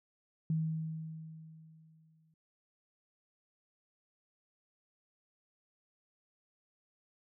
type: tone with exponential decay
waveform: sine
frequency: 159.4 Hz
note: D#3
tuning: 42 cents sharp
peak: -28 dBFS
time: 0.5-2.34 s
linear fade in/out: 2 ms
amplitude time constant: 400 ms
effects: none